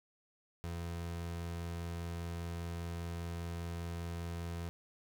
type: tone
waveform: 30% pulse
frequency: 85 Hz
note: F2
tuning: 46 cents flat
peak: -36 dBFS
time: 0.64-4.69 s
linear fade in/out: 0 ms
effects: none